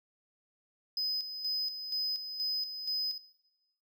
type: tone with tremolo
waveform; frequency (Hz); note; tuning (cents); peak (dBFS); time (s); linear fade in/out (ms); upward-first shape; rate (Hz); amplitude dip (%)
triangle; 5030; D#8; +18; -29; 0.97-3.18; 2; square; 2.1; 55
effects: noise-tail reverb RT60 1.0 s tail -18 dB re dry